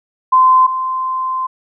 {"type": "tone pair in turn", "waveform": "sine", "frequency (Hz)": [1032, 1037.7], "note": ["C6", "C6"], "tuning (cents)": [-24, -15], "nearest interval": "unison", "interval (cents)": 9, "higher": "second", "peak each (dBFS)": [-6, -16], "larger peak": "first", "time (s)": [[0.32, 0.67], [0.67, 1.47]], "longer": "second", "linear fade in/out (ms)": 10, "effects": []}